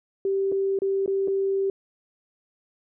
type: tone with dropouts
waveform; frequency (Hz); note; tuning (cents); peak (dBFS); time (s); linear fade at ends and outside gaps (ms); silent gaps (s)
sine; 389.9; G4; -9; -21; 0.25-1.7; 2; 0.518-0.522 / 0.789-0.819 / 1.061-1.077 / 1.276-1.281
effects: none